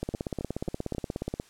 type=two click trains; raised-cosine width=2 ms; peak=-17 / -20 dBFS; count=24 / 4; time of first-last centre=0.03-1.399 / 0.14-0.949 s; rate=16.8 / 3.71 Hz; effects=white hiss -58 dBFS RMS until 1.49 s + low-pass 9000 Hz 12 dB/octave